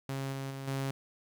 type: tone with level steps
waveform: sawtooth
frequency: 135.7 Hz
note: C#3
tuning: 36 cents flat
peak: -30 / -32 / -35 / -28 dBFS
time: 0.09-0.91 s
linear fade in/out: 2 ms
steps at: 0.32 / 0.5 / 0.67 s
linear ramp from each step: 10 ms
effects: 11-bit